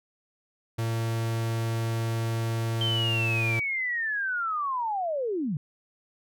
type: tone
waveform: 45% pulse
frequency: 114 Hz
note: A#2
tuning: 38 cents flat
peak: -26 dBFS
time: 0.78-3.6 s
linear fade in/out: 10 ms
type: linear sweep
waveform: sine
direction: down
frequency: 3136 to 131.4 Hz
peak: -26 dBFS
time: 2.81-5.57 s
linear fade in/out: 2 ms
effects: none